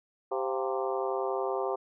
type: harmonic tone with a mistuned harmonic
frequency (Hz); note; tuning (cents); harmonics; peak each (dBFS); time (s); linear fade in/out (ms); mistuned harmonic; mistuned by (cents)
130.8; C3; 0; 3 / 4 / 5 / 6 / 7 / 8 / 9; -32 / -34 / -36 / -38 / -39 / -40 / -41; 0.31-1.76; 10; 5; +94
effects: none